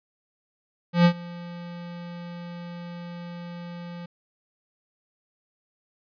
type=tone with ADSR envelope; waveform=square; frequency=173.4 Hz; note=F3; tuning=12 cents flat; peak=-13 dBFS; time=0.93-4.06 s; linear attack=120 ms; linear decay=78 ms; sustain=-23 dB; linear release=6 ms; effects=resampled to 11025 Hz